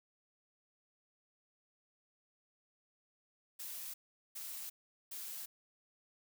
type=noise bursts; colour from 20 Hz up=blue; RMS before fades=-45 dBFS; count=3; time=3.59-5.46 s; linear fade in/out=10 ms; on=350 ms; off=410 ms; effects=none